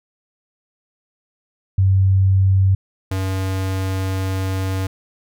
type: tone pair in turn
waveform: sine / square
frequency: 95.8 / 95.03 Hz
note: G2 / F#2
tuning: -39 / +47 cents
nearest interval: unison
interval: 14 cents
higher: first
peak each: -11 / -20 dBFS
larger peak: first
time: 1.78-2.75 / 3.11-4.87 s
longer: second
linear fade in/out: 5 ms
effects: none